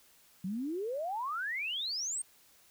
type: exponential sweep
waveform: sine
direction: up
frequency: 177 to 8810 Hz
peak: -33 dBFS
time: 0.44-2.22 s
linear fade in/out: 5 ms
effects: white hiss -63 dBFS RMS until 2.7 s